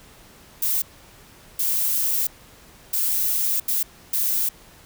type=noise bursts at uneven times; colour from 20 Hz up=violet; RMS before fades=-22 dBFS; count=5; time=0.62-0.82 / 1.59-2.27 / 2.93-3.6 / 3.68-3.83 / 4.13-4.49 s; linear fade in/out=5 ms; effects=pink hiss -49 dBFS RMS until 4.85 s